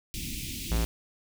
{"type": "band-stop noise", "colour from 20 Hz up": "pink", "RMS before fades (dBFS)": -36, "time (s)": [0.14, 0.85], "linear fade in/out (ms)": 0, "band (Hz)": [330, 2300], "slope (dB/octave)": 48}
{"type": "tone", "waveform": "square", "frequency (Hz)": 56.7, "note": "A#1", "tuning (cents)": -47, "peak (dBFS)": -25, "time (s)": [0.71, 0.85], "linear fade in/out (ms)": 5}
{"effects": []}